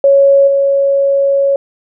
sine tone with level steps, 554.4 Hz, C#5, in tune, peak -4 / -8 dBFS, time 0.04-1.56 s, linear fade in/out 2 ms, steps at 0.47 s, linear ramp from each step 10 ms, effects none

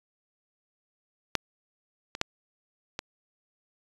clicks, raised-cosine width 0.2 ms, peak -6 / -18 / -7 / -15 dBFS, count 4, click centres 1.353 / 2.151 / 2.214 / 2.991 s, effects resampled to 24000 Hz

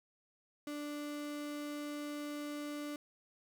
35% pulse tone, 293.7 Hz, D4, in tune, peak -38 dBFS, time 0.67-2.96 s, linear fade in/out 2 ms, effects none

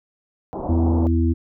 white low-pass noise, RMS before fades -29 dBFS, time 0.53-1.07 s, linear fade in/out 0 ms, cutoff 920 Hz, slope 48 dB/octave
harmonic tone, 82.8 Hz, E2, 8 cents sharp, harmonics 1 / 3 / 4, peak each -17 / -22 / -23 dBFS, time 0.68-1.34 s, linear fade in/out 20 ms
effects none

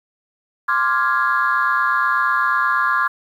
sine chord, D half-diminished seventh, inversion third, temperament equal, 1046.5 / 1174.7 / 1396.9 / 1661.2 Hz, C6 / D6 / F6 / Ab6, 0 / 0 / 0 / 0 cents, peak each -20 dBFS, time 0.68-3.08 s, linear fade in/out 10 ms, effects tanh soft clip ceiling -7 dBFS + 8-bit

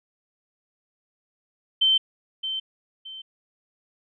sine tone with echo, 3098 Hz, G7, 21 cents flat, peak -16 dBFS, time 1.81-1.98 s, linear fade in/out 10 ms, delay 620 ms, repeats 2, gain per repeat -10 dB, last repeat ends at 3.22 s, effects none

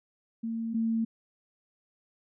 sine tone pair in turn, 227.3 / 226 Hz, A#3 / A3, -43 / +47 cents, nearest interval unison, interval 10 cents, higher first, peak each -30 / -25 dBFS, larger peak second, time 0.43-0.74 / 0.74-1.05 s, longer neither, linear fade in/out 10 ms, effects none

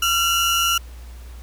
30% pulse tone pair together, 1368.6 / 2900 Hz, F6 / F#7, -35 / -35 cents, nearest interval octave + minor second, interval 1300 cents, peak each -17 dBFS, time 0.02-0.78 s, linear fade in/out 5 ms, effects added 60 Hz sine -35 dBFS peak until 1.42 s + pink hiss -49 dBFS RMS until 1.42 s

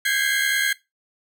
35% pulse tone cluster, 1573 / 1643 / 2043 / 2118 Hz, G6 / G#6 / C7 / C7, +6 / -19 / -42 / +21 cents, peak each -24 / -21 / -26 / -25 dBFS, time 0.05-0.73 s, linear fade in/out 5 ms, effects noise-tail reverb RT60 0.2 s tail -18 dB re dry

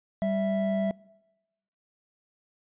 triangle tone pair together, 195.92 / 659 Hz, G3 / E5, -1 / -1 cents, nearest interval octave + major sixth, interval 2100 cents, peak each -25 dBFS, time 0.22-0.91 s, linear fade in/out 0 ms, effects noise-tail reverb RT60 1.0 s tail -24 dB re dry + resampled to 8000 Hz

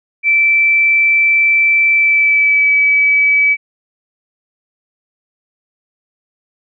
sine tone with pitch glide, 2329 to 2290 Hz, D7 to D7, -15 to -44 cents, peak -8 dBFS, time 0.23-3.57 s, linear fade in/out 50 ms, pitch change -29 cents, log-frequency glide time 1.93-2.72 s, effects none

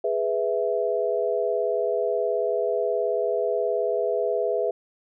sine chord, E major, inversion first, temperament equal, 415.3 / 493.9 / 659.3 Hz, G#4 / B4 / E5, 0 / 0 / 0 cents, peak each -26 dBFS, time 0.04-4.71 s, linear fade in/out 5 ms, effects none

